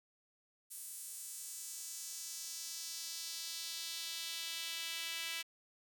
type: tone with high-pass filter sweep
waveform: sawtooth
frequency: 330.1 Hz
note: E4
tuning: 2 cents sharp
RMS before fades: -44 dBFS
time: 0.7-5.43 s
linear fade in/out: 20 ms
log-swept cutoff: 9600 to 2600 Hz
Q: 1.7
effects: none